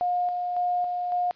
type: tone with tremolo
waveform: sine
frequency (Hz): 714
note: F5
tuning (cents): +38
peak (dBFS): -22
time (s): 0.01-1.31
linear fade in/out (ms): 0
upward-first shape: square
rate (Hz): 1.8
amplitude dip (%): 35
effects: white hiss -57 dBFS RMS until 1.35 s + resampled to 11025 Hz